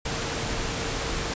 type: tone in noise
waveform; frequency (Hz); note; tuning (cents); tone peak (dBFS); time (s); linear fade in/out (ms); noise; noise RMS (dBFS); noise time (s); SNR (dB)
sine; 456.5; A#4; -36; -39; 0.05-1.34; 5; pink; -29; 0.05-1.34; -13
effects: resampled to 16000 Hz